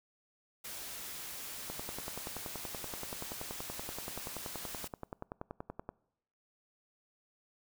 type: noise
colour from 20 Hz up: white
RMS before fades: -44 dBFS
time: 0.64-4.88 s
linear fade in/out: 10 ms
type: click train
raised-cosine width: 1 ms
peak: -26 dBFS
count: 45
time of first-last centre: 1.7-5.89 s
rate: 10.5 Hz
effects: noise-tail reverb RT60 0.8 s tail -24 dB re dry